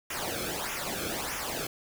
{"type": "noise with flanger", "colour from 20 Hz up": "pink", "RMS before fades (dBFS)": -34, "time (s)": [0.1, 1.67], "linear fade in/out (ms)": 5, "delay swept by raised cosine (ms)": [0.23, 1.07], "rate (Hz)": 1.6, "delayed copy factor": -0.75, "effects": []}